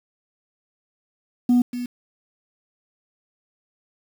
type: tone with echo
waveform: sine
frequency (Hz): 245.1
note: B3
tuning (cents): -13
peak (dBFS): -11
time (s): 1.49-1.62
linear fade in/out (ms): 5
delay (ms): 240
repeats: 1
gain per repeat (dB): -14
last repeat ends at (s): 1.86
effects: tanh soft clip ceiling -12 dBFS + 7-bit